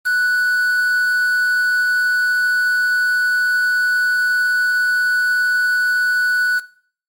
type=tone with quantisation; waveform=triangle; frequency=1481 Hz; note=F#6; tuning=1 cent sharp; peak=-12 dBFS; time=0.05-6.6 s; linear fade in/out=20 ms; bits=5; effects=noise-tail reverb RT60 0.5 s tail -18 dB re dry + MP3 64 kbps